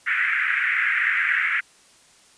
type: band-pass noise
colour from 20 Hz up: white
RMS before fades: -22 dBFS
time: 0.06-1.61 s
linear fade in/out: 20 ms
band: 1500 to 2200 Hz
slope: 48 dB/octave
effects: white hiss -54 dBFS RMS until 2.37 s + resampled to 22050 Hz